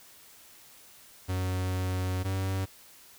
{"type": "tone pair in turn", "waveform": "45% pulse", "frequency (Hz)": [92.5, 95.32], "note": ["F#2", "G2"], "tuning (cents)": [0, -48], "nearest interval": "minor second", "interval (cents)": 52, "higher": "second", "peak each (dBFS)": -28, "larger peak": "neither", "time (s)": [[1.28, 2.24], [2.24, 2.66]], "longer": "first", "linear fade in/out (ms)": 20, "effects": ["white hiss -54 dBFS RMS until 3.18 s"]}